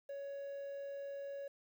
triangle tone with quantisation, 558 Hz, C#5, 11 cents sharp, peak -40 dBFS, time 0.09-1.48 s, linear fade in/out 5 ms, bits 11, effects none

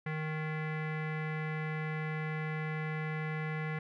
square tone with low-pass filter, 155.56 Hz, D#3, in tune, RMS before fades -36 dBFS, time 0.06-3.79 s, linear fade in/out 5 ms, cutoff 2000 Hz, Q 4.4, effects none

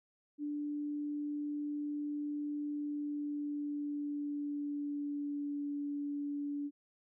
sine tone with pitch glide, 293.7 to 288 Hz, D4 to D4, 0 to -34 cents, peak -35 dBFS, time 0.38-6.71 s, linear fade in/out 50 ms, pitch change -34 cents, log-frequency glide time 2.66-5.69 s, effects none

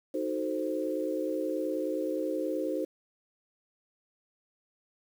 sine chord, D# diminished seventh, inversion none, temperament equal, 311.1 / 370 / 440 / 523.3 Hz, D#4 / F#4 / A4 / C5, 0 / 0 / 0 / 0 cents, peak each -33 / -36 / -37 / -33 dBFS, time 0.14-2.85 s, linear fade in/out 5 ms, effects 9-bit

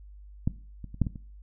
clicks, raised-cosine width 5 ms, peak -12 / -27 / -30 / -10 / -19 / -27 dBFS, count 6, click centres 0.475 / 0.843 / 0.944 / 1.017 / 1.068 / 1.158 s, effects noise-tail reverb RT60 0.4 s tail -18 dB re dry + added 50 Hz sine -45 dBFS peak until 1.42 s

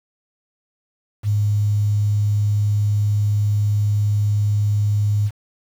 sine tone with quantisation, 103.83 Hz, G#2, in tune, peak -15 dBFS, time 1.23-5.31 s, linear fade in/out 50 ms, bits 7, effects none

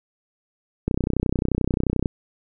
click train, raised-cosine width 3 ms, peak -8 dBFS, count 38, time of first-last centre 0.88-2.058 s, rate 31.4 Hz, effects none

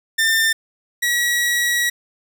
sawtooth tone pair in turn, 1796 / 1920.6 Hz, A6 / B6, +35 / -49 cents, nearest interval minor second, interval 116 cents, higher second, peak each -11 / -13 dBFS, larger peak first, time 0.18-0.53 / 1.02-1.9 s, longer second, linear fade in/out 10 ms, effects none

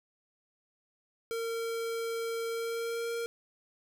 square tone with pitch glide, 458.4 to 465.3 Hz, A#4 to A#4, -29 to -3 cents, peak -33 dBFS, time 1.31-3.26 s, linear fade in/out 0 ms, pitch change +26 cents, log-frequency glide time 2.49-3.13 s, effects none

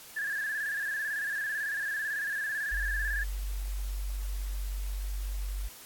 sine tone with vibrato, 1692 Hz, G#6, 32 cents sharp, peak -30 dBFS, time 0.16-3.24 s, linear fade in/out 10 ms, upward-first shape square, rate 18 Hz, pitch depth 56 cents each way
sine tone, 48.14 Hz, G1, 31 cents flat, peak -31 dBFS, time 2.71-5.69 s, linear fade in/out 20 ms
effects white hiss -49 dBFS RMS until 5.85 s + AAC 64 kbps

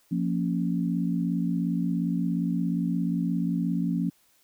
sine chord, Bb minor, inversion second, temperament equal with one note detuned, 174.61 / 231.7 / 277.2 Hz, F3 / Bb3 / Db4, 0 / -10 / 0 cents, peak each -26 / -30 / -30 dBFS, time 0.11-4.1 s, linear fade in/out 10 ms, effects white hiss -64 dBFS RMS until 4.43 s

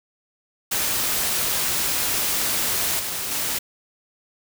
white noise with level steps, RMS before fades -23 / -28 / -25 dBFS, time 0.71-3.59 s, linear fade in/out 10 ms, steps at 2.99 / 3.31 s, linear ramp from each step 5 ms, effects none

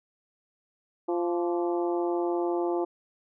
harmonic tone with a mistuned harmonic, 173.7 Hz, F3, 9 cents flat, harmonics 2 / 3 / 4 / 5 / 6 / 7, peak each -26 / -35 / -34 / -36 / -44 / -45 dBFS, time 1.08-2.85 s, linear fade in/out 10 ms, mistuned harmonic 7, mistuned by -71 cents, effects none

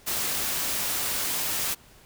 white noise, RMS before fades -28 dBFS, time 0.06-1.75 s, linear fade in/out 20 ms, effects pink hiss -54 dBFS RMS until 2.05 s

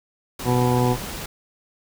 pink noise, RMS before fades -32 dBFS, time 0.39-1.26 s, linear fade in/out 5 ms
harmonic tone, 123.47 Hz, B2, in tune, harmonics 1 / 2 / 3 / 4 / 6 / 7 / 8, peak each -20 / -23 / -25 / -26 / -28 / -28 / -29 dBFS, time 0.44-0.97 s, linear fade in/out 50 ms
effects none

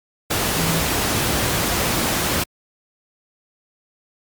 sine tone in noise, 164.81 Hz, E3, in tune, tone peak -23 dBFS, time 0.56-0.81 s, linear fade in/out 10 ms, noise pink, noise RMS -20 dBFS, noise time 0.3-2.44 s, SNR -6 dB, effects high-pass 60 Hz 12 dB/octave + Opus 48 kbps

